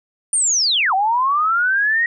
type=linear two-way sweep; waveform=sine; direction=down then up; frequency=9230 to 740 to 1903 Hz; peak=-14 dBFS; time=0.33-2.06 s; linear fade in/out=2 ms; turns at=0.94 s; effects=none